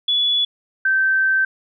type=tone pair in turn; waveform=sine; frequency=3418 / 1551.8 Hz; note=G#7 / G6; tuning=+49 / -18 cents; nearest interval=octave + major second; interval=1367 cents; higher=first; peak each=-15 / -14 dBFS; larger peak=second; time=0.08-0.45 / 0.85-1.45 s; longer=second; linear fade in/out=5 ms; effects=none